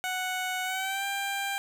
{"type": "tone with pitch glide", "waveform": "15% pulse", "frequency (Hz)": [740, 793.1], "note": ["F#5", "G5"], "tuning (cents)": [0, 20], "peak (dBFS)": -23, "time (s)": [0.04, 1.58], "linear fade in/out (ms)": 0, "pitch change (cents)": 120, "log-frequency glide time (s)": [0.64, 1.05], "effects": []}